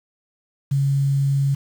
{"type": "tone with quantisation", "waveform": "sine", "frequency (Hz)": 138.59, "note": "C#3", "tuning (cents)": 0, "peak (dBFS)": -16, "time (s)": [0.71, 1.55], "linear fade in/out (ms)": 10, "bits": 7, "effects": []}